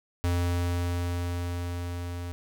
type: tone with level ramp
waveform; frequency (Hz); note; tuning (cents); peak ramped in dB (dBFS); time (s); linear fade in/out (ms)
square; 87.5; F2; +4; -24 to -34; 0.24-2.32; 0
effects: none